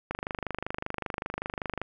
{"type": "click train", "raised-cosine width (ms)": 0.5, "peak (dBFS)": -16, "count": 44, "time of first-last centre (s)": [0.11, 1.816], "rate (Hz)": 25.2, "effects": []}